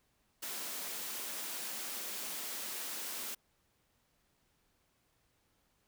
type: high-pass noise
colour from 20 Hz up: white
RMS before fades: -41 dBFS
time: 0.42-3.35 s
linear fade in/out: 10 ms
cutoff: 180 Hz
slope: 48 dB/octave
effects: pink hiss -75 dBFS RMS until 5.87 s